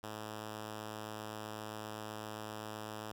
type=tone; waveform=5% pulse; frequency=107.7 Hz; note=A2; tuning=37 cents flat; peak=-31 dBFS; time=0.03-3.12 s; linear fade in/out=5 ms; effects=none